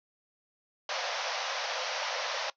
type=band-pass noise; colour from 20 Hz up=pink; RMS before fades=-34 dBFS; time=0.89-2.5 s; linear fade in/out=2 ms; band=500 to 6100 Hz; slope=96 dB/octave; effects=noise-tail reverb RT60 0.1 s tail -20 dB re dry